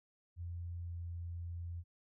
sine tone with pitch glide, 86.3 to 85.75 Hz, F2 to F2, -20 to -31 cents, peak -40 dBFS, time 0.36-1.84 s, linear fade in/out 50 ms, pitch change -11 cents, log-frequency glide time 0.86-0.91 s, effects none

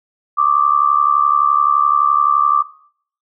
sine tone with amplitude modulation, 1174.7 Hz, D6, in tune, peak -7 dBFS, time 0.37-2.63 s, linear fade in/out 20 ms, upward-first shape sine, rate 71.7 Hz, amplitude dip 85%, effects noise-tail reverb RT60 0.6 s tail -19 dB re dry

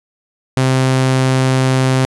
sawtooth tone, 130.81 Hz, C3, in tune, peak -7 dBFS, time 0.57-2.05 s, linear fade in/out 0 ms, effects resampled to 24000 Hz

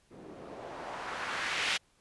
blue noise with low-pass filter sweep, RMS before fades -37 dBFS, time 0.1-1.78 s, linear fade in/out 20 ms, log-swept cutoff 280 to 3000 Hz, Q 1.3, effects pink hiss -68 dBFS RMS until 2 s + resampled to 24000 Hz

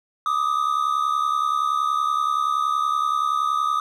triangle tone pair together, 1187.4 / 1258 Hz, D6 / D#6, +19 / +19 cents, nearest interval minor second, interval 100 cents, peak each -21 / -20 dBFS, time 0.26-3.8 s, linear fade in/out 2 ms, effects none

